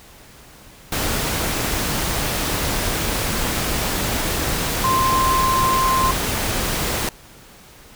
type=tone in noise; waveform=sine; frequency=1046.5 Hz; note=C6; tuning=in tune; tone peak=-16 dBFS; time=4.84-6.11 s; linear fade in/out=2 ms; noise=pink; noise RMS=-22 dBFS; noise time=0.92-7.09 s; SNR=+3 dB; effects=pink hiss -45 dBFS RMS until 7.95 s